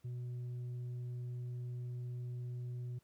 sine tone with tanh clipping, 122.8 Hz, B2, 9 cents flat, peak -40 dBFS, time 0.04-2.99 s, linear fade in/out 10 ms, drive 3 dB, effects pink hiss -75 dBFS RMS until 3.03 s + high-pass 60 Hz 12 dB/octave

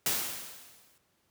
white noise with exponential decay, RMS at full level -27 dBFS, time 0.06-0.98 s, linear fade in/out 2 ms, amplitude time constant 200 ms, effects pink hiss -72 dBFS RMS until 1.3 s + high-pass 80 Hz 12 dB/octave

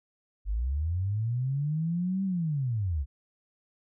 sine linear two-way sweep, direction up then down, 46.25 to 196 to 62.6 Hz, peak -26 dBFS, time 0.45-3.06 s, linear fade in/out 50 ms, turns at 2.24 s, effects none

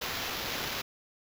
white noise with sample-and-hold, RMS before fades -35 dBFS, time 0.01-0.82 s, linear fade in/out 10 ms, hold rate 8820 Hz, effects none

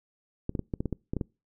clicks, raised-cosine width 3 ms, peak -17 dBFS, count 10, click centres 0.494 / 0.552 / 0.593 / 0.738 / 0.805 / 0.857 / 0.927 / 1.135 / 1.167 / 1.212 s, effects noise-tail reverb RT60 0.3 s tail -26 dB re dry

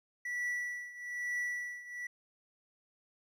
triangle tone with tremolo, 1954 Hz, B6, 19 cents flat, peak -30 dBFS, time 0.25-2.07 s, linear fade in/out 5 ms, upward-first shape triangle, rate 1.1 Hz, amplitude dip 85%, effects none

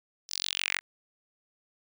sawtooth tone with high-pass filter sweep, 46.25 Hz, F#1, in tune, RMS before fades -32 dBFS, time 0.28-0.81 s, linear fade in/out 50 ms, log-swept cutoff 5500 to 1800 Hz, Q 3.8, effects none

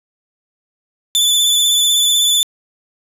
sawtooth tone with vibrato, 3498 Hz, A7, 11 cents flat, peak -8 dBFS, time 1.15-2.43 s, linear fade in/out 0 ms, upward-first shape sine, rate 16 Hz, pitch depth 31 cents each way, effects resampled to 32000 Hz + 7-bit

